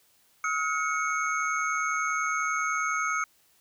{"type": "tone cluster", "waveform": "sine", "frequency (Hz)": [1278, 1428, 2215, 6410], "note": ["D#6", "F6", "C#7", "G8"], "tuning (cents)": [46, 38, -2, 38], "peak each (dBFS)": [-28, -32, -32, -37], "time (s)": [0.44, 3.24], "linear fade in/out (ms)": 2, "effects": ["white hiss -64 dBFS RMS until 3.6 s"]}